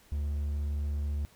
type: tone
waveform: triangle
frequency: 72.9 Hz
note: D2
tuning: 12 cents flat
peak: -27 dBFS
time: 0.12-1.25 s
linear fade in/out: 0 ms
effects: pink hiss -60 dBFS RMS until 1.35 s